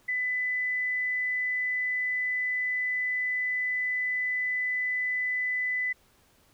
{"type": "tone", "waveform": "sine", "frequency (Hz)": 2000, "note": "B6", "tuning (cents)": 21, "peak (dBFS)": -26, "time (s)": [0.08, 5.93], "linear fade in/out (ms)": 10, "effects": ["pink hiss -63 dBFS RMS until 6.53 s"]}